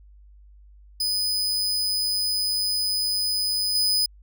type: tone with level steps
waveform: 40% pulse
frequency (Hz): 4999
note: D#8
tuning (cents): +7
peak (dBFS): -21 / -18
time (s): 1-4.06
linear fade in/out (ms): 5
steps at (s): 3.75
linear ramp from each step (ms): 2
effects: added 50 Hz sine -47 dBFS peak until 4.22 s